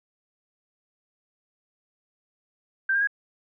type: tone with pitch steps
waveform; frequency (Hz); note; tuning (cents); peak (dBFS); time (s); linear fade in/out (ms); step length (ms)
sine; 1568 / 1608.4 / 1649.8; G6 / G6 / G#6; 0 / +44 / -12; -20; 2.89-3.073; 5; 61
effects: none